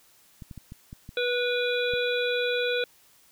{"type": "clicks", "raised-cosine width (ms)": 5, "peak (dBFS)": -28, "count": 7, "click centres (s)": [0.422, 0.512, 0.577, 0.721, 0.929, 1.091, 1.937]}
{"type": "harmonic tone", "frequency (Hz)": 489.3, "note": "B4", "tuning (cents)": -16, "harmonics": [1, 3, 5, 7, 8], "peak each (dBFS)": [-26, -31, -33, -34, -35], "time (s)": [1.17, 2.84], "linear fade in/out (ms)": 2}
{"effects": ["white hiss -59 dBFS RMS until 3.31 s"]}